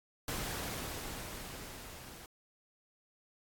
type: noise with level ramp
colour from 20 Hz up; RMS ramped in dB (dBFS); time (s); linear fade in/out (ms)
pink; -37 to -51; 0.28-2.26; 2
effects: AAC 64 kbps